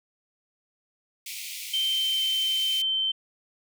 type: high-pass noise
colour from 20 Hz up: pink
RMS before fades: -37 dBFS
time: 1.26-2.82 s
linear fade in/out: 5 ms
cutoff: 2100 Hz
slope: 96 dB/octave
type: tone with pitch glide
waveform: sine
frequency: 3121 to 3099 Hz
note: G7 to G7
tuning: -8 to -21 cents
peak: -23 dBFS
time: 1.73-3.12 s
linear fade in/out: 10 ms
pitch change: -13 cents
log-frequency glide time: 1.85-2.29 s
effects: none

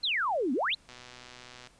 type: exponential two-way sweep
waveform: sine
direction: down then up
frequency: 4359 to 233.9 to 4359 Hz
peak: -26 dBFS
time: 0.03-0.75 s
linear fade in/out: 10 ms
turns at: 0.53 s
type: click train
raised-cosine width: 0.2 ms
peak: -30 dBFS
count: 98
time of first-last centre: 0.89-1.672 s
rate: 124 Hz
effects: pink hiss -61 dBFS RMS until 1.79 s + resampled to 22050 Hz

